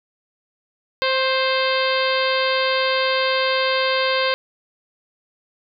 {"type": "harmonic tone with a mistuned harmonic", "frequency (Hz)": 524, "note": "C5", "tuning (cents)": 2, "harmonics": [1, 2, 3, 4, 5, 6, 7, 8, 9], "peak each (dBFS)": [-21, -24, -26, -27, -28, -29, -29, -30, -31], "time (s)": [1.02, 4.34], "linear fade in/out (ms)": 0, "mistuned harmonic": 2, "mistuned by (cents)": 20, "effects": []}